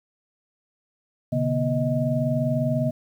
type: tone cluster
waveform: sine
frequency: 126.8 / 146.8 / 241.4 / 627 Hz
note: B2 / D3 / B3 / D#5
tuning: +46 / 0 / -39 / +13 cents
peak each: -26 dBFS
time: 1.32-2.91 s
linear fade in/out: 10 ms
effects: 9-bit